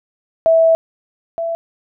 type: tone pair in turn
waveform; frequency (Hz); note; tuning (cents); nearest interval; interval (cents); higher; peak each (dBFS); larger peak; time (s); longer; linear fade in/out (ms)
sine; 654 / 666.6; E5 / E5; -14 / +19; unison; 33; second; -8 / -18; first; 0.46-0.75 / 1.38-1.55; first; 0
effects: none